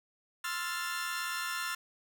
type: chord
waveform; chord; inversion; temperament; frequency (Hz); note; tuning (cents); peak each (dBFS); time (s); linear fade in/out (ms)
sawtooth; F major seventh; second; equal; 1046.5 / 1318.5 / 1396.9 / 1760; C6 / E6 / F6 / A6; 0 / 0 / 0 / 0; -38 / -38 / -34 / -35; 0.44-1.75; 5
effects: none